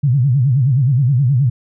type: tone with vibrato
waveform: sine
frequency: 131.4 Hz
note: C3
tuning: 8 cents sharp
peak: -10 dBFS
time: 0.03-1.5 s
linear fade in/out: 10 ms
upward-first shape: sine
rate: 9.5 Hz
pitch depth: 190 cents each way
effects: none